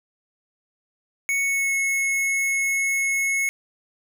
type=tone with pitch glide; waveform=square; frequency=2217 to 2186 Hz; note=C#7 to C#7; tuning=0 to -25 cents; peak=-21 dBFS; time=1.29-3.49 s; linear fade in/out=0 ms; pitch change=-25 cents; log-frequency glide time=1.41-1.75 s; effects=none